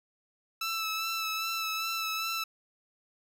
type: tone with vibrato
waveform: 15% pulse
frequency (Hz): 1318.5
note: E6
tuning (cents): 0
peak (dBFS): -24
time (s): 0.61-2.44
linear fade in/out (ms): 5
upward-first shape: sine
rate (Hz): 2.5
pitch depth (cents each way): 25
effects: none